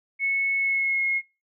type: tone with pitch glide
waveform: sine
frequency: 2200 to 2160 Hz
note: C#7 to C#7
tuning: -14 to -45 cents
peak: -21 dBFS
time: 0.19-1.22 s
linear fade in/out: 50 ms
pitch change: -31 cents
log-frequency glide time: 0.57-1.03 s
effects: noise-tail reverb RT60 0.3 s tail -25 dB re dry